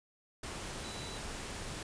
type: tone in noise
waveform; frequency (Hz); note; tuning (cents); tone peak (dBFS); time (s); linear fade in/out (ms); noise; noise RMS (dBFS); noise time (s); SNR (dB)
sine; 3951; B7; 0; -49; 0.84-1.18; 5; pink; -42; 0.43-1.83; -10
effects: resampled to 22050 Hz